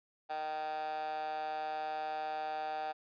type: tone with high-pass filter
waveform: 15% pulse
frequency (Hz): 154.7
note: D#3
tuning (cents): -10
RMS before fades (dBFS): -38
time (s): 0.29-2.93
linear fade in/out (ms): 20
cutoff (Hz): 780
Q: 7
effects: resampled to 11025 Hz